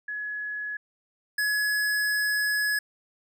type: tone pair in turn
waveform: sine / square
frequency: 1691 / 1691 Hz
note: G#6 / G#6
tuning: +31 / +31 cents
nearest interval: unison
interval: 0 cents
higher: neither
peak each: -30 / -24 dBFS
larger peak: second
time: 0.08-0.77 / 1.38-2.79 s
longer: second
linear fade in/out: 5 ms
effects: none